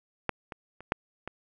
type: clicks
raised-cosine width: 0.5 ms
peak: -11 / -23 / -30 / -9 / -21 dBFS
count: 5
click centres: 0.293 / 0.522 / 0.806 / 0.921 / 1.276 s
effects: none